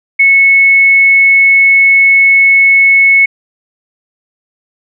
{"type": "tone", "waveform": "sine", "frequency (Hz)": 2200, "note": "C#7", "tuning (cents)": -14, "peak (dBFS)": -3, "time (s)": [0.19, 3.26], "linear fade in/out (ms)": 10, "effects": []}